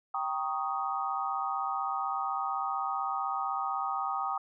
sine chord, Eb dominant seventh, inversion first, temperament equal, 784 / 932.3 / 1108.7 / 1244.5 Hz, G5 / Bb5 / Db6 / Eb6, 0 / 0 / 0 / 0 cents, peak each -34 / -38 / -38 / -33 dBFS, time 0.14-4.38 s, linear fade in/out 5 ms, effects none

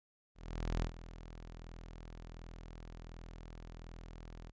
sawtooth tone with ADSR envelope, 41.37 Hz, E1, 7 cents sharp, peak -28 dBFS, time 0.35-4.52 s, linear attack 470 ms, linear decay 91 ms, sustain -16 dB, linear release 35 ms, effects resampled to 16000 Hz

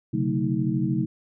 sine tone cluster, 129.7 / 142.4 / 183.2 / 221.9 / 316.9 Hz, C3 / C#3 / F#3 / A3 / D#4, -15 / +47 / -17 / +15 / +32 cents, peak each -28 dBFS, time 0.13-1.06 s, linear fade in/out 10 ms, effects none

